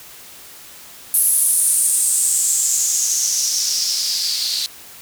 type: noise with band-pass filter sweep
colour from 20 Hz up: blue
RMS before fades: -18 dBFS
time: 1.14-4.66 s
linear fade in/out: 0 ms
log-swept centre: 11000 to 4200 Hz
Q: 5.4
effects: white hiss -40 dBFS RMS until 5.01 s